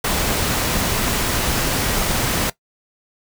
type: noise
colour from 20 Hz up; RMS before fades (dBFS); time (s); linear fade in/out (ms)
pink; -20; 0.04-2.5; 5
effects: noise-tail reverb RT60 0.1 s tail -18 dB re dry